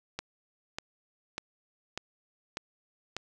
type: click train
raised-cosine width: 0.2 ms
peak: -17 dBFS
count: 6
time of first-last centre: 0.19-3.166 s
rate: 1.68 Hz
effects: none